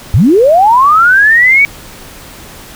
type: linear sweep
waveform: sine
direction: up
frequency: 77.4 to 2284 Hz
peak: -3 dBFS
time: 0.14-1.65 s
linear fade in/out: 0 ms
effects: pink hiss -32 dBFS RMS until 2.75 s